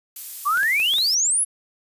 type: noise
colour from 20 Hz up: violet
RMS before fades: -31 dBFS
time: 0.16-1.15 s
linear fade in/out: 2 ms
type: exponential sweep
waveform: sine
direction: up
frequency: 1105 to 11190 Hz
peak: -17 dBFS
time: 0.45-1.45 s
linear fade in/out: 20 ms
type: clicks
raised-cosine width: 0.2 ms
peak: -18 dBFS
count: 5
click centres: 0.574 / 0.632 / 0.8 / 0.937 / 0.984 s
effects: resampled to 32000 Hz